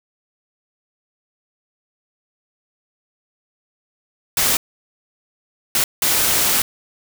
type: noise bursts at uneven times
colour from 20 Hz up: white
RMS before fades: -17 dBFS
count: 3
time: 4.37-4.57 / 5.75-5.84 / 6.02-6.62 s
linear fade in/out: 2 ms
effects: none